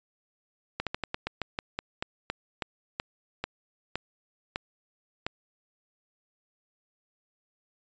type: slowing click train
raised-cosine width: 0.3 ms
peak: -14 dBFS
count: 17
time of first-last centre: 0.8-5.265 s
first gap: 67 ms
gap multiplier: 1.17
effects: resampled to 16000 Hz